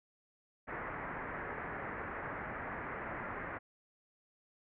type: low-pass noise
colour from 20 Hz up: white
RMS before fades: -42 dBFS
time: 0.67-3.59 s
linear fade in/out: 20 ms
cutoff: 2000 Hz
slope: 48 dB/octave
effects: none